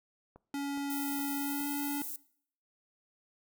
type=click train; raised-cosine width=1 ms; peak=-38 dBFS; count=4; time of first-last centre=0.36-1.605 s; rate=2.41 Hz
type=tone with pitch glide; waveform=square; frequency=281.6 to 286.2 Hz; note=C#4 to D4; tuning=+27 to -45 cents; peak=-34 dBFS; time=0.54-2.02 s; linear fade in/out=2 ms; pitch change=+28 cents; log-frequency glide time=1.37-1.67 s
type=high-pass noise; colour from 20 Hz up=white; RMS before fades=-40 dBFS; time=0.9-2.16 s; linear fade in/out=2 ms; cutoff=11000 Hz; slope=12 dB/octave
effects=noise-tail reverb RT60 0.6 s tail -20 dB re dry